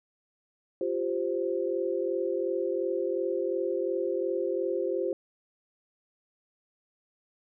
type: chord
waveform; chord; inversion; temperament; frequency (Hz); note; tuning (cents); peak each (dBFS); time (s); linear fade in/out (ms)
sine; F suspended second; none; equal; 349.2 / 392 / 523.3; F4 / G4 / C5; 0 / 0 / 0; -31; 0.81-5.13; 2
effects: none